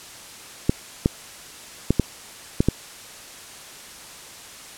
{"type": "clicks", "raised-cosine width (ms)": 3, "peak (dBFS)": -3, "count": 6, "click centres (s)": [0.695, 1.059, 1.906, 1.997, 2.605, 2.686], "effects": ["white hiss -41 dBFS RMS until 4.77 s", "low-pass 10000 Hz 12 dB/octave"]}